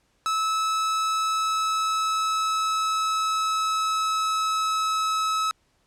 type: tone with pitch glide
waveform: 45% pulse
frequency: 1300 to 1291.8 Hz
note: E6 to E6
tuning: -24 to -35 cents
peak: -22 dBFS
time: 0.26-5.51 s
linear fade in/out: 0 ms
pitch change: -11 cents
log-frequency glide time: 1.31-5.24 s
effects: pink hiss -67 dBFS RMS until 5.86 s + low-pass 9000 Hz 12 dB/octave